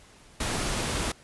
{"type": "noise", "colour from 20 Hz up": "pink", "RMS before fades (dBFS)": -29, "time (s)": [0.4, 1.12], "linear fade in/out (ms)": 5, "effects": ["pink hiss -54 dBFS RMS until 1.23 s", "resampled to 24000 Hz"]}